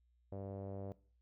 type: tone with low-pass filter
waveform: sawtooth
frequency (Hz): 98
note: G2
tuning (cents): 0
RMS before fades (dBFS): -45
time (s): 0.32-0.92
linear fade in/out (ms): 0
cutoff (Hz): 580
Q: 3.4
effects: noise-tail reverb RT60 0.4 s tail -19 dB re dry + added 60 Hz sine -70 dBFS peak until 1.21 s